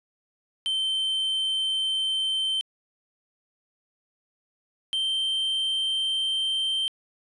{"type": "tone pair in turn", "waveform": "triangle", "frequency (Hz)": [3104, 3129], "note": ["G7", "G7"], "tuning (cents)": [-18, -4], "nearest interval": "unison", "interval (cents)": 14, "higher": "second", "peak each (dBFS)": -22, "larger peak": "neither", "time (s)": [[0.66, 2.61], [4.93, 6.88]], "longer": "neither", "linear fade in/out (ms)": 0, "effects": ["resampled to 24000 Hz"]}